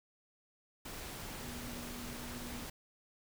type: tone in noise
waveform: sine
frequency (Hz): 241.7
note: B3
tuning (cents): -37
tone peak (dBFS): -47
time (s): 1.42-2.64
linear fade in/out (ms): 5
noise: pink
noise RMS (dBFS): -45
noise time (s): 0.85-2.7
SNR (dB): -5
effects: none